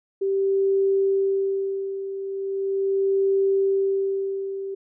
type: tone with tremolo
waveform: sine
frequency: 390.2 Hz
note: G4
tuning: 8 cents flat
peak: -17 dBFS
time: 0.21-4.75 s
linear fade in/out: 10 ms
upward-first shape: sine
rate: 0.39 Hz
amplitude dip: 70%
effects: none